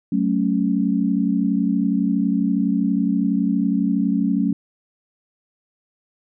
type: chord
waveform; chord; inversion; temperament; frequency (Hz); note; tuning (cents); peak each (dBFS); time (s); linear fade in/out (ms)
sine; F# minor; none; equal with one note detuned; 187.8 / 220 / 277.2; F#3 / A3 / C#4; +26 / 0 / 0; -21; 0.12-4.53; 5
effects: none